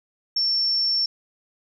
sine tone, 5430 Hz, F8, 50 cents flat, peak -19 dBFS, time 0.36-1.06 s, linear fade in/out 5 ms, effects 10-bit

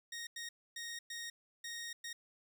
15% pulse tone bursts at uneven times, 1864.7 Hz, A#6, in tune, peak -36 dBFS, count 6, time 0.12-0.27 / 0.36-0.49 / 0.76-0.99 / 1.1-1.3 / 1.64-1.93 / 2.04-2.13 s, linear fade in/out 5 ms, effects none

